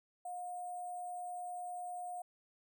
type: tone with sample-and-hold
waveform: sine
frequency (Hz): 715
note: F5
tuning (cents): +41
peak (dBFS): -40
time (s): 0.25-2.22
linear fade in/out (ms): 5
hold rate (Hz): 8820
effects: none